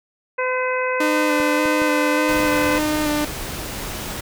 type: harmonic tone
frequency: 509 Hz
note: C5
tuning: 48 cents flat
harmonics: 1 / 2 / 3 / 4 / 5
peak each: -22 / -25 / -27 / -28 / -29 dBFS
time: 0.38-2.79 s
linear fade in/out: 10 ms
type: tone with vibrato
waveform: sawtooth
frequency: 301.1 Hz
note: D4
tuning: 43 cents sharp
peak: -15 dBFS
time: 1-3.25 s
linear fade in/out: 5 ms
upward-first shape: square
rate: 1.7 Hz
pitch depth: 17 cents each way
type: clicks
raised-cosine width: 2 ms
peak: -18 dBFS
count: 4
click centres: 1.402 / 1.656 / 1.819 / 2.399 s
type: noise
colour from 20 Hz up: pink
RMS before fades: -29 dBFS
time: 2.28-4.21 s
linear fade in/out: 10 ms
effects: none